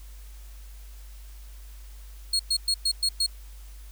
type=tone bursts; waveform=35% pulse; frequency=4300 Hz; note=C8; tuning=47 cents sharp; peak=-20 dBFS; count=6; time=2.33-3.264 s; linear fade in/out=5 ms; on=64 ms; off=110 ms; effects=added 50 Hz sine -41 dBFS peak until 3.91 s + white hiss -55 dBFS RMS until 3.91 s